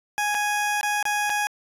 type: tone with dropouts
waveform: 20% pulse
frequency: 830.6 Hz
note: G#5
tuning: in tune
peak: -17 dBFS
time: 0.18-1.47 s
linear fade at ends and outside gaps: 0 ms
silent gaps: 0.345-0.349 / 0.811-0.831 / 1.027-1.054 / 1.296-1.301 s
effects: resampled to 32000 Hz